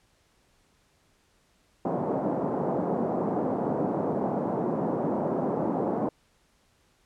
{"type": "band-pass noise", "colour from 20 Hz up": "pink", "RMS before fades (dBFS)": -28, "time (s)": [1.85, 6.09], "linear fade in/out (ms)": 2, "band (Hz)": [170, 840], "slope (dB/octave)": 24, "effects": ["pink hiss -66 dBFS RMS until 7.05 s", "low-pass 10000 Hz 12 dB/octave"]}